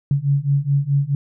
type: beating tone pair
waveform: sine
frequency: 138.4 / 143.1 Hz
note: C#3 / D3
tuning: -2 / -45 cents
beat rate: 4.7 Hz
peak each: -19 / -18 dBFS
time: 0.11-1.15 s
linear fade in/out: 2 ms
effects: none